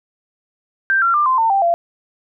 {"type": "tone with pitch steps", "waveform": "sine", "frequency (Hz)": [1572, 1368.5, 1191.4, 1037.1, 902.9, 786, 684.3], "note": ["G6", "F6", "D6", "C6", "A5", "G5", "F5"], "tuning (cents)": [4, -36, 24, -16, 44, 4, -35], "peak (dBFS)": -12, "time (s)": [0.9, 1.74], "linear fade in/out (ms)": 0, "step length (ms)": 120, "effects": []}